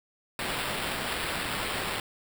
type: noise with sample-and-hold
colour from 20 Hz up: violet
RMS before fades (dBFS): -32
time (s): 0.39-2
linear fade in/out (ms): 2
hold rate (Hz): 6300
effects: none